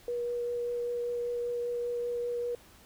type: tone with vibrato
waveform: sine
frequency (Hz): 480.5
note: B4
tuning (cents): -48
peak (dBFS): -30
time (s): 0.08-2.55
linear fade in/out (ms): 2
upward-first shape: triangle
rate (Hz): 5.1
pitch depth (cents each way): 10
effects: pink hiss -57 dBFS RMS until 2.85 s